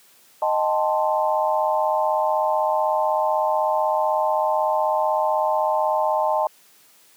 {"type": "chord", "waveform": "sine", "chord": "A half-diminished seventh", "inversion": "second", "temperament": "equal", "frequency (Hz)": [622.3, 784, 880, 1046.5], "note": ["Eb5", "G5", "A5", "C6"], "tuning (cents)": [0, 0, 0, 0], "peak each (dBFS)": [-22, -26, -22, -27], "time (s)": [0.42, 6.47], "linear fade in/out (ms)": 2, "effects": ["white hiss -54 dBFS RMS until 7.16 s", "high-pass 150 Hz 12 dB/octave"]}